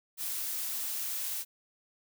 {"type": "noise", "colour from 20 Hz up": "blue", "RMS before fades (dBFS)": -35, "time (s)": [0.17, 1.45], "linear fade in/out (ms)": 50, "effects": []}